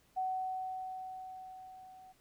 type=tone with level ramp; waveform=sine; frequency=750 Hz; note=F#5; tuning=23 cents sharp; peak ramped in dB=-31 to -53 dBFS; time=0.16-2.13 s; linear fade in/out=20 ms; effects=pink hiss -69 dBFS RMS until 2.2 s